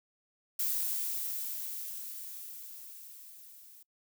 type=noise with level ramp; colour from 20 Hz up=violet; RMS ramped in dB=-31 to -55 dBFS; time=0.59-3.83 s; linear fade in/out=5 ms; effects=noise-tail reverb RT60 0.1 s tail -24 dB re dry